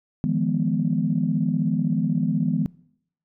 sine chord, F half-diminished seventh, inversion third, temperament equal with one note detuned, 155.56 / 171.61 / 207.7 / 246.9 Hz, Eb3 / F3 / Ab3 / Cb4, 0 / -30 / 0 / 0 cents, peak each -25 dBFS, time 0.24-2.66 s, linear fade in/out 0 ms, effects noise-tail reverb RT60 0.7 s tail -23 dB re dry + tanh soft clip ceiling -9 dBFS

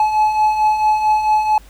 triangle beating tone pair, 853 / 857.5 Hz, G#5 / A5, +46 / -45 cents, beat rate 4.5 Hz, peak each -19 / -11 dBFS, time 0-1.58 s, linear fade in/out 2 ms, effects added 50 Hz sine -41 dBFS peak until 1.69 s + pink hiss -48 dBFS RMS until 1.69 s

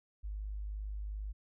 sine tone, 51.3 Hz, G#1, 21 cents flat, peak -37 dBFS, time 0.23-1.33 s, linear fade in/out 20 ms, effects none

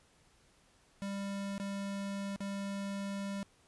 square tone with dropouts, 198.3 Hz, G3, 20 cents sharp, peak -37 dBFS, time 1.02-3.43 s, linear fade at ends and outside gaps 0 ms, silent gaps 1.58-1.599 / 2.361-2.405 s, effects pink hiss -67 dBFS RMS until 3.67 s + resampled to 24000 Hz

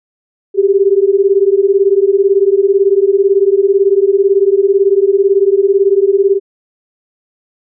sine beating tone pair, 385.5 / 403.5 Hz, G4 / G#4, -29 / -50 cents, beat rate 18 Hz, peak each -10 dBFS, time 0.54-6.4 s, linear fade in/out 50 ms, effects none

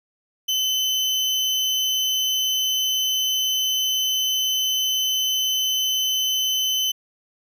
35% pulse tone, 3042 Hz, F#7, 47 cents sharp, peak -18 dBFS, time 0.48-6.92 s, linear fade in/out 10 ms, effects none

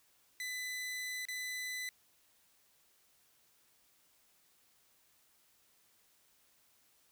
sawtooth tone with dropouts, 2003 Hz, B6, 24 cents sharp, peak -35 dBFS, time 0.4-1.89 s, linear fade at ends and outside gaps 1 ms, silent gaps 1.253-1.285 s, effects white hiss -70 dBFS RMS until 7.11 s

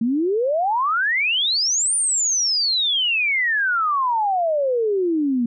sine exponential two-way sweep, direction up then down, 220 to 9397 to 230.8 Hz, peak -17 dBFS, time 0.01-5.46 s, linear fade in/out 5 ms, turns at 1.95 s, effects none

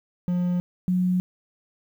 triangle / sine tone pair in turn, 177.9 / 181.85 Hz, F3 / F#3, +32 / -30 cents, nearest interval unison, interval 38 cents, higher second, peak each -19 dBFS, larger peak neither, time 0.28-0.6 / 0.88-1.2 s, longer neither, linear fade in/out 0 ms, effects 9-bit

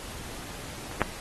clicks, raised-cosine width 0.5 ms, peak -24 / -7 dBFS, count 2, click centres 0.914 / 1.017 s, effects pink hiss -41 dBFS RMS until 1.2 s + AAC 32 kbps

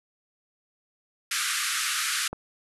pink band-pass noise, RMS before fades -28 dBFS, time 1.31-2.28 s, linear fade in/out 5 ms, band 1200 to 12000 Hz, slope 96 dB/octave
click, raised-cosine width 1 ms, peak -20 dBFS, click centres 2.33 s
effects none

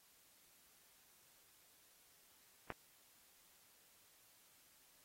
click, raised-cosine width 0.5 ms, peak -27 dBFS, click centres 2.703 s, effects white hiss -69 dBFS RMS until 5.04 s + AAC 48 kbps

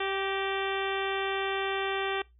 harmonic tone with a mistuned harmonic, 390 Hz, G4, 9 cents flat, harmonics 1 / 2 / 3 / 4 / 5 / 6 / 7 / 8 / 9, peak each -32 / -35 / -37 / -38 / -39 / -40 / -40 / -41 / -42 dBFS, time 0-2.22 s, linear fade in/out 5 ms, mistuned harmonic 5, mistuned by -39 cents, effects noise-tail reverb RT60 0.2 s tail -22 dB re dry + added 60 Hz sine -57 dBFS peak until 2.39 s

